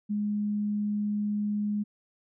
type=tone; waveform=sine; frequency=207.9 Hz; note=G#3; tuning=2 cents sharp; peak=-26 dBFS; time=0.09-1.84 s; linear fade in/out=20 ms; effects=none